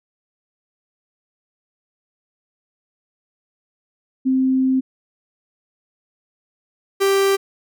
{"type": "tone pair in turn", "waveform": ["sine", "45% pulse"], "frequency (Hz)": [261.6, 392], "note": ["C4", "G4"], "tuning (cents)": [0, 0], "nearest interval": "perfect fifth", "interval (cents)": 700, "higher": "second", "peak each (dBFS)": -14, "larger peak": "neither", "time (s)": [[4.25, 4.81], [7, 7.37]], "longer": "first", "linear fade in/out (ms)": 20, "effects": []}